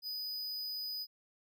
square tone, 4978 Hz, D#8, in tune, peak -38 dBFS, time 0.02-1.07 s, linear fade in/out 50 ms, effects none

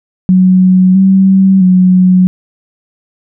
sine tone with pitch steps, 185.1 / 191.7 / 183.7 Hz, F#3 / G3 / F#3, +1 / -38 / -12 cents, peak -3 dBFS, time 0.29-2.27 s, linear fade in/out 0 ms, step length 660 ms, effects none

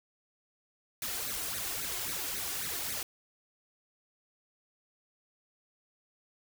white noise with flanger, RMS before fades -36 dBFS, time 1.02-3.03 s, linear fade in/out 2 ms, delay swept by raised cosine 0.47 to 2.87 ms, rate 3.7 Hz, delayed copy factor +0.75, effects none

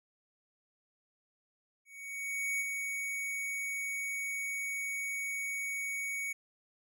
square tone with ADSR envelope, 2237 Hz, C#7, 15 cents sharp, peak -31 dBFS, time 1.85-6.33 s, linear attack 750 ms, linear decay 31 ms, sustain -4 dB, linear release 9 ms, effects none

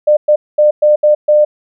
sine tone bursts at uneven times, 600 Hz, D5, 37 cents sharp, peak -5 dBFS, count 6, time 0.07-0.17 / 0.28-0.36 / 0.58-0.71 / 0.82-0.96 / 1.03-1.15 / 1.28-1.45 s, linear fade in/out 10 ms, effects none

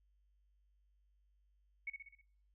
sine tone with echo, 2217 Hz, C#7, in tune, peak -38 dBFS, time 1.87-1.9 s, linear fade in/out 5 ms, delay 63 ms, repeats 5, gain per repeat -5 dB, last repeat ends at 2.215 s, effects noise-tail reverb RT60 0.5 s tail -20 dB re dry + added 50 Hz sine -70 dBFS peak until 2.54 s

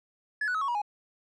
triangle tone with pitch steps, 1708 / 1478.3 / 1279.6 / 1107.5 / 958.6 / 829.7 Hz, G#6 / F#6 / D#6 / C#6 / A#5 / G#5, +48 / -2 / +48 / -2 / +48 / -2 cents, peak -24 dBFS, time 0.41-0.818 s, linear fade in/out 5 ms, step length 68 ms, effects tanh soft clip ceiling -21 dBFS + resampled to 22050 Hz

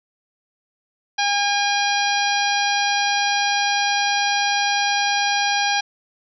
harmonic tone, 811 Hz, G#5, 41 cents flat, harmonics 1 / 2 / 3 / 4 / 5 / 6 / 7, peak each -21 / -24 / -26 / -27 / -28 / -29 / -29 dBFS, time 1.18-5.81 s, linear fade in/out 10 ms, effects none

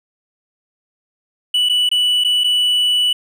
triangle tone with dropouts, 2960 Hz, F#7, in tune, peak -11 dBFS, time 1.54-3.13 s, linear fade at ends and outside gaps 5 ms, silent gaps 1.689-1.695 / 1.891-1.914 / 2.239-2.246 / 2.437-2.442 s, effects none

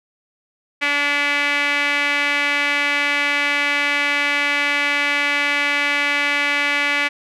sawtooth tone with band-pass filter, 287.9 Hz, D4, 34 cents flat, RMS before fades -19 dBFS, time 0.81-7.09 s, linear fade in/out 20 ms, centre 2200 Hz, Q 3.4, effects none

